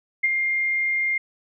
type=tone with ADSR envelope; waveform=sine; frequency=2114 Hz; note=C7; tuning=17 cents sharp; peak=-15 dBFS; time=0.23-1.18 s; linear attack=13 ms; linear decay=33 ms; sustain=-5 dB; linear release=6 ms; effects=none